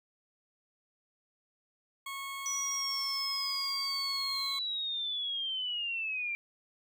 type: tone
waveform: 20% pulse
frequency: 1097 Hz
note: C#6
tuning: 18 cents flat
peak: -33 dBFS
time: 2.06-4.59 s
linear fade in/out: 5 ms
type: linear sweep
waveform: sine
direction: down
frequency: 5920 to 2349 Hz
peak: -32 dBFS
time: 2.46-6.35 s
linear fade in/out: 0 ms
effects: none